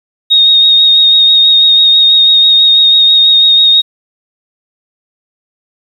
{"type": "tone with vibrato", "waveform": "sine", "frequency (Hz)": 3729, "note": "A#7", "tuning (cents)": 0, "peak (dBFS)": -3, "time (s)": [0.3, 3.82], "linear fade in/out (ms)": 20, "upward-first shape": "sine", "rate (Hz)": 6.1, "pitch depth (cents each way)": 19, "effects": ["7-bit"]}